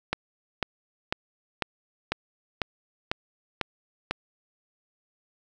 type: click train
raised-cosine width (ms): 0.3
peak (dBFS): -9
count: 9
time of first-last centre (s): 0.13-4.11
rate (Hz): 2.01
effects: none